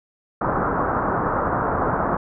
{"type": "low-pass noise", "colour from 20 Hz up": "white", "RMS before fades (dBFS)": -22, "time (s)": [0.41, 2.17], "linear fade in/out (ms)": 5, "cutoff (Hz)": 1400, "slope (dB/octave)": 48, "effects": []}